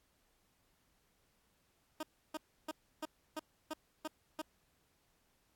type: tone bursts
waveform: 15% pulse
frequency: 311.1 Hz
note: D#4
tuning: in tune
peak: -32 dBFS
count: 8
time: 2-4.418 s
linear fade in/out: 5 ms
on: 31 ms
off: 310 ms
effects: pink hiss -75 dBFS RMS until 5.55 s + AAC 64 kbps